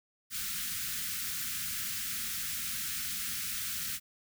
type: band-stop noise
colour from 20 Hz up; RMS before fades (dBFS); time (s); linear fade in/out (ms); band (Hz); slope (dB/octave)
white; -36; 0.3-4; 50; 250 to 1300; 48
effects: none